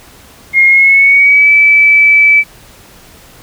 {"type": "tone with pitch glide", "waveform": "sine", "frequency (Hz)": [2140, 2307], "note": ["C7", "D7"], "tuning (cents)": [38, -31], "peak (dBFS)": -3, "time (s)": [0.53, 2.44], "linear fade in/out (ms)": 50, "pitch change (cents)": 131, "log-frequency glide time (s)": [0.66, 1.51], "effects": ["pink hiss -39 dBFS RMS until 3.42 s"]}